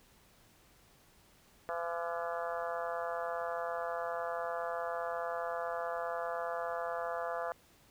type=harmonic tone with a mistuned harmonic; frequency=169.7 Hz; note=F3; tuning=49 cents flat; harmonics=3 / 4 / 5 / 6 / 7 / 8 / 9 / 10; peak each=-40 / -38 / -45 / -45 / -43 / -47 / -48 / -49 dBFS; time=1.69-7.52 s; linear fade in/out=0 ms; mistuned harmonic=9; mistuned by=-72 cents; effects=pink hiss -64 dBFS RMS until 7.9 s